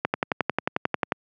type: click train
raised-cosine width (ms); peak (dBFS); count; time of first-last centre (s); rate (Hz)
0.5; -6; 13; 0.05-1.121; 11.2
effects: high-pass 150 Hz 12 dB/octave